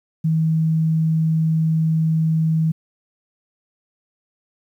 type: tone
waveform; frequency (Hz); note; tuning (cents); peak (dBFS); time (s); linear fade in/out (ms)
sine; 160; D#3; +49; -15; 0.24-2.72; 10
effects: 9-bit